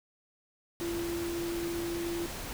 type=tone in noise; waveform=sine; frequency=340.7 Hz; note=F4; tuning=43 cents flat; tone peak=-32 dBFS; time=0.81-2.26 s; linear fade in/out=0 ms; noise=pink; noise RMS=-40 dBFS; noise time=0.8-2.53 s; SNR=+5 dB; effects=none